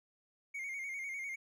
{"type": "tone with vibrato", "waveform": "triangle", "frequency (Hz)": 2176, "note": "C#7", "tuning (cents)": -33, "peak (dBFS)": -37, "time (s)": [0.54, 1.36], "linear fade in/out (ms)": 10, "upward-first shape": "square", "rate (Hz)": 10, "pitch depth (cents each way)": 50, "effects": []}